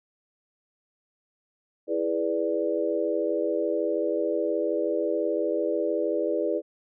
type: chord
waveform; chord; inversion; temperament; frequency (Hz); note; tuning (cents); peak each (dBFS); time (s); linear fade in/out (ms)
sine; E dominant seventh; none; equal; 329.6 / 415.3 / 493.9 / 587.3; E4 / G#4 / B4 / D5; 0 / 0 / 0 / 0; -29; 1.87-6.62; 50
effects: none